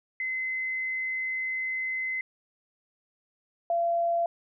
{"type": "tone pair in turn", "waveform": "sine", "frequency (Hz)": [2050, 682.2], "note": ["C7", "F5"], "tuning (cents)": [-36, -41], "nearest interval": "octave + perfect fifth", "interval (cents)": 1905, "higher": "first", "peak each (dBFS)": [-28, -23], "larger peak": "second", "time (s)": [[0.2, 2.21], [3.7, 4.26]], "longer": "first", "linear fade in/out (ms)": 2, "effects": []}